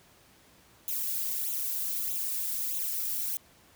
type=noise with flanger; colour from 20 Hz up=violet; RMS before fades=-32 dBFS; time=0.88-3.37 s; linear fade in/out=0 ms; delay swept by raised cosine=0.29 to 2.49 ms; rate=1.6 Hz; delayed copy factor=+0.95; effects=pink hiss -59 dBFS RMS until 3.75 s + high-pass 60 Hz 12 dB/octave